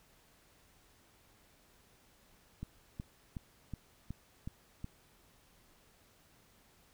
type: click train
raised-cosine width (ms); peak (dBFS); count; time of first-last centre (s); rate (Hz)
5; -28; 7; 2.63-4.844; 2.71
effects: pink hiss -66 dBFS RMS until 6.93 s